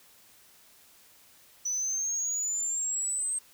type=exponential sweep; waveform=sine; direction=up; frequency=5930 to 8372 Hz; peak=-26 dBFS; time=1.65-3.39 s; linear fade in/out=10 ms; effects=tanh soft clip ceiling -26 dBFS + white hiss -58 dBFS RMS until 3.53 s